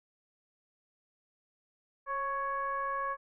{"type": "tone with frequency modulation", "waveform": "sine", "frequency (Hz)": 1109, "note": "C#6", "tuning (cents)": 0, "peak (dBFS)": -31, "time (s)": [2.06, 3.17], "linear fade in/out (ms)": 50, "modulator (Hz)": 563, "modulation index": 0.76, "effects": []}